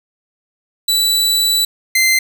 sawtooth tone pair in turn, 3955 / 2077 Hz, B7 / C7, +2 / -13 cents, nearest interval major seventh, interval 1115 cents, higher first, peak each -9 / -7 dBFS, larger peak second, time 0.88-1.65 / 1.95-2.19 s, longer first, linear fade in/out 5 ms, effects none

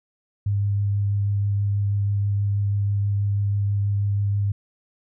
sine tone with vibrato, 101.1 Hz, G#2, 46 cents flat, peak -19 dBFS, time 0.46-4.52 s, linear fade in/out 5 ms, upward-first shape triangle, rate 6.2 Hz, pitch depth 13 cents each way, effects none

